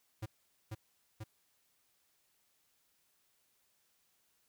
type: tone with echo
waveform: square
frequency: 108.4 Hz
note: A2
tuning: 25 cents flat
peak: -38 dBFS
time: 0.22-0.26 s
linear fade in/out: 10 ms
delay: 490 ms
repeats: 2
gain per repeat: -2 dB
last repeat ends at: 1.24 s
effects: white hiss -75 dBFS RMS until 4.48 s